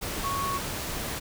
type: tone in noise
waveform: sine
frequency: 1108.7 Hz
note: C#6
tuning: in tune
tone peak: -28 dBFS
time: 0.23-0.59 s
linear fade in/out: 20 ms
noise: pink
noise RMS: -33 dBFS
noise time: 0.01-1.2 s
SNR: +2 dB
effects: none